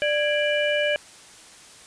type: harmonic tone with a mistuned harmonic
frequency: 591 Hz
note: D5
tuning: 11 cents sharp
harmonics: 1 / 3 / 4 / 5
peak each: -22 / -27 / -28 / -29 dBFS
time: 0.02-0.96 s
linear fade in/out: 0 ms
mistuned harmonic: 3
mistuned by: -120 cents
effects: white hiss -47 dBFS RMS until 1.86 s + resampled to 22050 Hz